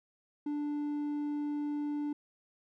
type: tone with hard clipping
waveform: sine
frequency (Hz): 293.7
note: D4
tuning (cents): 0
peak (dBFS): -33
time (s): 0.46-2.13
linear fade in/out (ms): 5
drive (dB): 3
effects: none